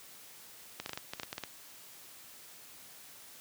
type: clicks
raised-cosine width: 0.2 ms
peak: -20 dBFS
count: 11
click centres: 0.8 / 0.861 / 0.894 / 0.933 / 0.975 / 1.135 / 1.198 / 1.233 / 1.329 / 1.381 / 1.437 s
effects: white hiss -53 dBFS RMS until 3.4 s + high-pass 80 Hz 12 dB/octave